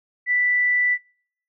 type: tone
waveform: sine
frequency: 1975.5 Hz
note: B6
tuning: in tune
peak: -17 dBFS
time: 0.26-0.98 s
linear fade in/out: 50 ms
effects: noise-tail reverb RT60 0.6 s tail -26 dB re dry